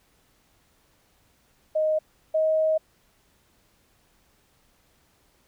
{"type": "tone pair in turn", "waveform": "sine", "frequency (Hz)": [622.3, 630.6], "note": ["D#5", "D#5"], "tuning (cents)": [0, 23], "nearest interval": "unison", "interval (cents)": 23, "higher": "second", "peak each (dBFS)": [-20, -19], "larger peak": "second", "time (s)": [[1.75, 1.99], [2.34, 2.78]], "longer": "second", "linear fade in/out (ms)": 10, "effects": ["pink hiss -64 dBFS RMS until 5.47 s"]}